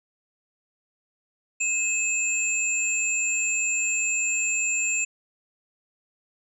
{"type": "tone pair together", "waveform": "sine", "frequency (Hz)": [2593, 7305], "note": ["E7", "A#8"], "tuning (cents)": [-29, -36], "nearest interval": "octave + tritone", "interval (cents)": 1793, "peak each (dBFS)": -25, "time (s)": [1.6, 5.05], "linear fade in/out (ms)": 10, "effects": []}